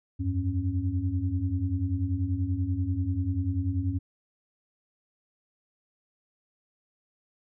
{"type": "tone cluster", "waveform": "sine", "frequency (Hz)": [86.2, 96.5, 273.9], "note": ["F2", "G2", "C#4"], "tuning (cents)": [-22, -27, -21], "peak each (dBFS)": [-30, -28, -32], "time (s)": [0.19, 3.99], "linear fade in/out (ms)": 20, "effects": []}